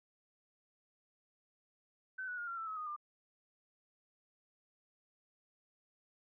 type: tone with pitch steps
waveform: sine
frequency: 1525 / 1473.1 / 1422.9 / 1374.4 / 1327.6 / 1282.4 / 1238.7 / 1196.5 Hz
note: G6 / F#6 / F6 / F6 / E6 / E6 / D#6 / D6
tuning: -48 / -8 / +32 / -28 / +12 / -48 / -8 / +32 cents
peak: -39 dBFS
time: 2.18-2.964 s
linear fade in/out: 10 ms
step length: 98 ms
effects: none